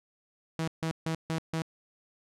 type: tone bursts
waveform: sawtooth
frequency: 161.7 Hz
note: E3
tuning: 33 cents flat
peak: -25 dBFS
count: 5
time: 0.59-1.62 s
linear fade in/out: 0 ms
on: 86 ms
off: 150 ms
effects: low-pass 9000 Hz 12 dB/octave